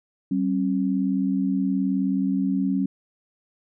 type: tone pair together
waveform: sine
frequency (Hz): 191.7 / 270.7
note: G3 / C#4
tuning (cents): -38 / -41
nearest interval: tritone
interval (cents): 597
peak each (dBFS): -23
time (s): 0.31-2.86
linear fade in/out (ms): 5
effects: none